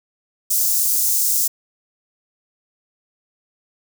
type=high-pass noise; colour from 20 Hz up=white; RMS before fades=-18 dBFS; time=0.5-1.48 s; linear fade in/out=10 ms; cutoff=5900 Hz; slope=24 dB/octave; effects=none